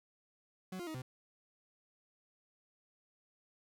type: tone with pitch steps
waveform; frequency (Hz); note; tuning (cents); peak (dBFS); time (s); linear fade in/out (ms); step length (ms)
40% pulse; 185.8 / 350.1 / 315.5 / 128; F#3 / F4 / D#4 / C3; +7 / +4 / +24 / -38; -40; 0.72-1.02; 5; 75
effects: none